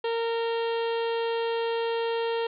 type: harmonic tone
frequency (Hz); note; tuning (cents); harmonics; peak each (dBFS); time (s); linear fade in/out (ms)
460.6; A#4; -21; 1 / 2 / 3 / 4 / 5 / 6 / 7 / 8 / 9 / 10; -26 / -33 / -42 / -41 / -49 / -41 / -41 / -48 / -48 / -56; 0.04-2.47; 5
effects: none